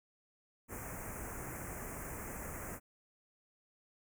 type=band-stop noise; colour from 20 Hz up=pink; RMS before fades=-44 dBFS; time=0.68-2.8 s; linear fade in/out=50 ms; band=2300 to 6500 Hz; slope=48 dB/octave; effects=none